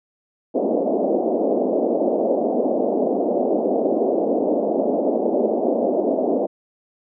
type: band-pass noise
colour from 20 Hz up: white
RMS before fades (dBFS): -20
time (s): 0.54-6.47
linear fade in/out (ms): 20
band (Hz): 220 to 670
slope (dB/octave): 48
effects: none